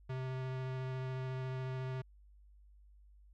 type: tone with vibrato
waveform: square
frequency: 130 Hz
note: C3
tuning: 11 cents flat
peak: -38 dBFS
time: 0.09-2.02 s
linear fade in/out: 10 ms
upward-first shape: sine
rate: 14 Hz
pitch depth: 9 cents each way
effects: added 50 Hz sine -58 dBFS peak until 3.33 s + low-pass 3000 Hz 12 dB/octave